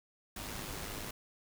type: noise with amplitude modulation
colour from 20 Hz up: pink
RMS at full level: -40 dBFS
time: 0.36-1.11 s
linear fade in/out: 5 ms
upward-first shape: sine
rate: 104 Hz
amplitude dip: 45%
effects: none